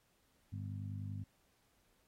harmonic tone, 50.2 Hz, G1, 42 cents sharp, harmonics 2 / 3 / 4 / 5, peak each -41 / -49 / -51 / -52 dBFS, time 0.52-1.24 s, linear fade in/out 10 ms, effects pink hiss -75 dBFS RMS until 2.07 s + AAC 48 kbps

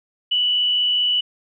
sine tone with frequency modulation, 2960 Hz, F#7, in tune, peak -16 dBFS, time 0.31-1.21 s, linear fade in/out 10 ms, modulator 84.9 Hz, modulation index 0.57, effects none

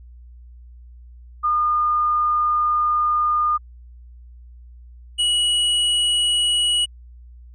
sine / square tone pair in turn, 1216 / 2920 Hz, D#6 / F#7, -40 / -24 cents, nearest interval octave + minor third, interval 1516 cents, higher second, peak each -16 / -17 dBFS, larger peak first, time 1.43-3.58 / 5.18-6.86 s, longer first, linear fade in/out 20 ms, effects added 60 Hz sine -40 dBFS peak until 7.54 s + resampled to 22050 Hz

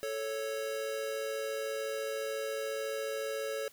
square tone pair together, 439 / 553.1 Hz, A4 / C#5, -4 / -4 cents, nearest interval major third, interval 400 cents, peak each -38 / -37 dBFS, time 0.03-3.68 s, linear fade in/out 0 ms, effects white hiss -59 dBFS RMS until 3.72 s

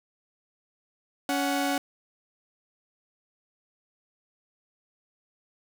sawtooth tone pair together, 280.4 / 740 Hz, C#4 / F#5, +20 / 0 cents, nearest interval octave + perfect fourth, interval 1680 cents, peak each -23 / -25 dBFS, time 1.29-1.78 s, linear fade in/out 2 ms, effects none

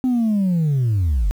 sine linear sweep, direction down, 260.1 to 41.2 Hz, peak -13 dBFS, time 0.04-1.31 s, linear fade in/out 0 ms, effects tanh soft clip ceiling -14 dBFS + 8-bit

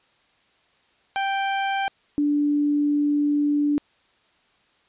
sawtooth / sine tone pair in turn, 784 / 292.1 Hz, G5 / D4, 0 / -9 cents, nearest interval octave + perfect fourth, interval 1709 cents, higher first, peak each -18 dBFS, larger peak neither, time 1.16-1.88 / 2.18-3.78 s, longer second, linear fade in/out 0 ms, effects white hiss -62 dBFS RMS until 4.88 s + resampled to 8000 Hz

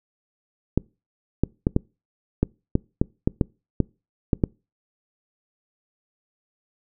clicks, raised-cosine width 3 ms, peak -5 dBFS, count 12, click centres 0.776 / 1.436 / 1.669 / 1.764 / 2.43 / 2.754 / 3.015 / 3.275 / 3.412 / 3.803 / 4.332 / 4.438 s, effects noise-tail reverb RT60 0.3 s tail -26 dB re dry

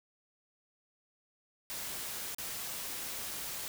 white noise with dropouts, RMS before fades -40 dBFS, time 1.7-3.68 s, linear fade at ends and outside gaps 0 ms, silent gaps 2.347-2.384 s, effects none

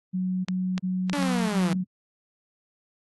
sine tone bursts, 184.6 Hz, F#3, 4 cents flat, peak -24 dBFS, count 5, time 0.13-1.838 s, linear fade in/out 20 ms, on 320 ms, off 27 ms
clicks, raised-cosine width 0.2 ms, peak -14 dBFS, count 5, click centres 0.485 / 0.779 / 1.097 / 1.132 / 1.227 s
sawtooth linear sweep, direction down, 293.7 to 159 Hz, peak -22 dBFS, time 1.13-1.73 s, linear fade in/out 0 ms
effects AAC 32 kbps

